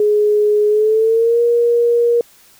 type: tone with pitch glide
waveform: sine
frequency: 419.1 to 473.1 Hz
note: G#4 to A#4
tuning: +16 to +26 cents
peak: -10 dBFS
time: 0-2.21 s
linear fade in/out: 2 ms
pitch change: +210 cents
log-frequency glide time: 0.68-1.41 s
effects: white hiss -48 dBFS RMS until 2.59 s